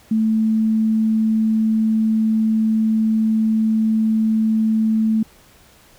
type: tone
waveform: sine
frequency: 220 Hz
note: A3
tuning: in tune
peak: -14 dBFS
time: 0.11-5.23 s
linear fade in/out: 5 ms
effects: pink hiss -50 dBFS RMS until 5.98 s